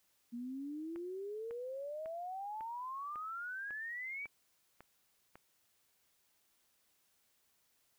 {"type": "exponential sweep", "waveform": "sine", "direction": "up", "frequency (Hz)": [233.1, 2324], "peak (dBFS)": -40, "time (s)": [0.32, 4.27], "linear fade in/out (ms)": 20}
{"type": "click train", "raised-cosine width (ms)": 0.5, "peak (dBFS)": -38, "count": 9, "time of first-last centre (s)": [0.96, 5.356], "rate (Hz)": 1.82}
{"effects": ["white hiss -75 dBFS RMS until 7.98 s"]}